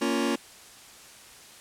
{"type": "chord", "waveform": "sawtooth", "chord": "Bb minor", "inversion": "none", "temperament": "just", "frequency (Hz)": [233.1, 279.7, 349.6], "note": ["Bb3", "Db4", "F4"], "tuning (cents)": [0, 16, 2], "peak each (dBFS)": [-24, -24, -25], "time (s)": [0.01, 0.36], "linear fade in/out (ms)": 10, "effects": ["white hiss -49 dBFS RMS until 1.6 s", "low-pass 10000 Hz 12 dB/octave"]}